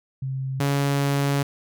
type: tone pair in turn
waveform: sine / sawtooth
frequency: 133 / 140.68 Hz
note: C3 / C#3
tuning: +29 / +26 cents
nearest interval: minor second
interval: 97 cents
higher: second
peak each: -25 / -16 dBFS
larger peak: second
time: 0.22-0.6 / 0.6-1.43 s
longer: second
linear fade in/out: 5 ms
effects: none